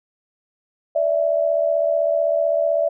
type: tone pair together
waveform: sine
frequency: 583.5 / 659.3 Hz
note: D5 / E5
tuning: -11 / 0 cents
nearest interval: major second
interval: 211 cents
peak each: -19 dBFS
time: 0.95-2.89 s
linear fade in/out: 10 ms
effects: none